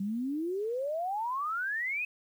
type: exponential sweep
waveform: sine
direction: up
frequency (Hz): 190 to 2576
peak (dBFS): -30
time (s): 0-2.05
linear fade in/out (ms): 5
effects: 10-bit